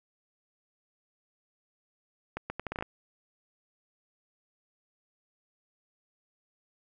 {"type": "accelerating click train", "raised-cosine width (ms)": 0.5, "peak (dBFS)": -19, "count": 9, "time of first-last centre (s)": [2.37, 2.825], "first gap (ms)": 130, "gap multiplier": 0.74, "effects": []}